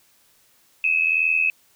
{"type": "tone pair together", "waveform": "sine", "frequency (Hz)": [2534, 2616], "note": ["D#7", "E7"], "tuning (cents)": [31, -14], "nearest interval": "minor second", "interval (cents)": 55, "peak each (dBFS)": -20, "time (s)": [0.84, 1.5], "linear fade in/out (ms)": 2, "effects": ["white hiss -59 dBFS RMS until 1.75 s"]}